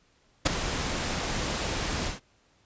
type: noise with ADSR envelope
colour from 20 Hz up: pink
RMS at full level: -18 dBFS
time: 0.45-2.2 s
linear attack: 18 ms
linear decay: 6 ms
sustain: -12 dB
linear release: 140 ms
effects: pink hiss -65 dBFS RMS until 2.65 s + resampled to 16000 Hz